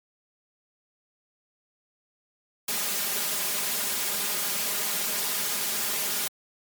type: noise with comb filter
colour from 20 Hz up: white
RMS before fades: -28 dBFS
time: 2.68-6.28 s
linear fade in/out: 5 ms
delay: 4.9 ms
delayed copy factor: +0.75
effects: high-pass 150 Hz 12 dB/octave + MP3 96 kbps